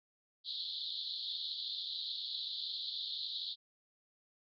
white band-pass noise, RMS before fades -41 dBFS, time 0.44-3.56 s, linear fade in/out 50 ms, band 3400 to 4400 Hz, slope 96 dB/octave, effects none

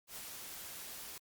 white noise with ADSR envelope, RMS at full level -45 dBFS, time 0.07-1.18 s, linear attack 93 ms, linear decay 31 ms, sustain -2 dB, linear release 3 ms, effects Opus 48 kbps

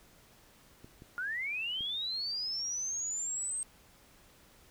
clicks, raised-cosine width 3 ms, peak -37 dBFS, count 3, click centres 0.845 / 1.021 / 1.808 s
sine linear sweep, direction up, 1397 to 8430 Hz, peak -33 dBFS, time 1.18-3.63 s, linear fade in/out 0 ms
effects pink hiss -61 dBFS RMS until 4.7 s

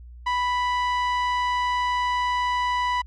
sawtooth tone with low-pass filter, 987.8 Hz, B5, in tune, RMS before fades -24 dBFS, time 0.26-3.02 s, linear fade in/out 10 ms, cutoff 2900 Hz, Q 0.59, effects added 60 Hz sine -40 dBFS peak until 3.06 s

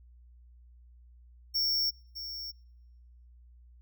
square tone with echo, 5470 Hz, F8, 37 cents flat, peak -27 dBFS, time 1.54-1.91 s, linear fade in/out 20 ms, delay 610 ms, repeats 1, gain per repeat -11 dB, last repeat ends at 2.52 s, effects noise-tail reverb RT60 1.0 s tail -26 dB re dry + added 60 Hz sine -53 dBFS peak until 3.81 s

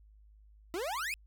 40% pulse exponential sweep, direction up, 319.3 to 2642 Hz, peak -33 dBFS, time 0.74-1.14 s, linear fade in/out 0 ms, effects added 52 Hz sine -56 dBFS peak until 1.26 s

